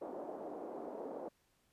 white band-pass noise, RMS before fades -45 dBFS, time 0.01-1.29 s, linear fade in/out 10 ms, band 260 to 690 Hz, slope 24 dB/octave, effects pink hiss -75 dBFS RMS until 1.72 s + resampled to 32000 Hz

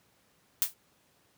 blue noise with exponential decay, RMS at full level -22 dBFS, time 0.62-0.74 s, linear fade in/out 1 ms, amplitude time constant 25 ms, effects pink hiss -67 dBFS RMS until 1.37 s + high-pass 100 Hz 12 dB/octave

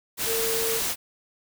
sine tone in noise, 453.1 Hz, A#4, 49 cents flat, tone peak -27 dBFS, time 0.25-0.81 s, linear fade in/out 50 ms, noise white, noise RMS -27 dBFS, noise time 0.17-0.96 s, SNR -3 dB, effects none

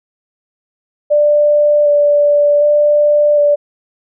sine tone with vibrato, 587.3 Hz, D5, in tune, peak -7 dBFS, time 1.1-3.56 s, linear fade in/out 20 ms, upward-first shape square, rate 0.66 Hz, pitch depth 11 cents each way, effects none

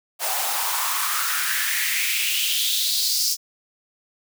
white noise with high-pass filter sweep, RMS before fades -23 dBFS, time 0.19-3.37 s, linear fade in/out 50 ms, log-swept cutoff 660 to 5400 Hz, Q 4.2, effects none

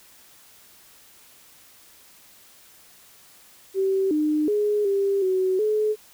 sine tone with pitch steps, 385.3 / 303.9 / 416.9 / 395.9 / 374.5 / 427.3 Hz, G4 / D#4 / G#4 / G4 / F#4 / G#4, -30 / -41 / +7 / +17 / +21 / +49 cents, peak -19 dBFS, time 3.74-5.96 s, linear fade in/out 50 ms, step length 370 ms, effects white hiss -52 dBFS RMS until 6.13 s

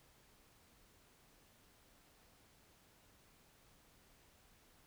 silence, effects pink hiss -68 dBFS RMS until 4.86 s

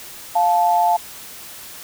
sine tone pair together, 701 / 873.5 Hz, F5 / A5, +6 / -13 cents, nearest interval major third, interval 381 cents, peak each -16 dBFS, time 0.35-0.97 s, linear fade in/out 10 ms, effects white hiss -37 dBFS RMS until 1.83 s

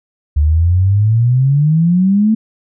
sine exponential sweep, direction up, 72 to 224 Hz, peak -8 dBFS, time 0.36-2.35 s, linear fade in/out 10 ms, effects none

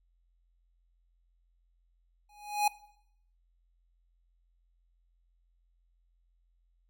square tone with exponential growth, 830.6 Hz, G#5, in tune, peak -22 dBFS, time 2.29-2.68 s, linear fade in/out 5 ms, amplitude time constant 83 ms, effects noise-tail reverb RT60 0.7 s tail -19 dB re dry + added 43 Hz sine -67 dBFS peak until 6.89 s

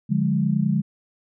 sine chord, D diminished, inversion none, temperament equal with one note detuned, 146.83 / 178.28 / 207.7 Hz, D3 / F3 / Ab3, 0 / +36 / 0 cents, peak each -23 / -23 / -22 dBFS, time 0.09-0.82 s, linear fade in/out 20 ms, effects none

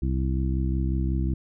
harmonic tone, 65.5 Hz, C2, 2 cents sharp, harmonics 1 / 2 / 3 / 4 / 5, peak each -24 / -29 / -32 / -36 / -34 dBFS, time 0.02-1.34 s, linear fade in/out 5 ms, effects none

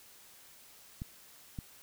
clicks, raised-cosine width 5 ms, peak -26 dBFS, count 2, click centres 1.019 / 1.588 s, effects white hiss -57 dBFS RMS until 1.82 s

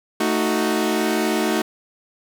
sawtooth chord, D# diminished, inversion second, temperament equal with one note detuned, 221.9 / 311.1 / 370 Hz, A3 / D#4 / F#4, +15 / 0 / 0 cents, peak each -19 dBFS, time 0.2-1.62 s, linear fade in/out 5 ms, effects none

